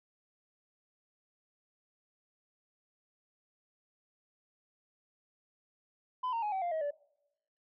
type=tone with pitch steps; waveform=sine; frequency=1009 / 919.9 / 838.7 / 764.7 / 697.2 / 635.6 / 579.5 Hz; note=B5 / A#5 / G#5 / G5 / F5 / D#5 / D5; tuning=+37 / -23 / +17 / -43 / -3 / +37 / -23 cents; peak=-29 dBFS; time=6.23-6.909 s; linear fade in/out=10 ms; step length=97 ms; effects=noise-tail reverb RT60 0.8 s tail -24 dB re dry + tanh soft clip ceiling -30 dBFS